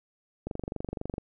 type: click train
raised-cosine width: 2 ms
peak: -20 dBFS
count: 18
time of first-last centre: 0.47-1.181 s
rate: 23.9 Hz
effects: none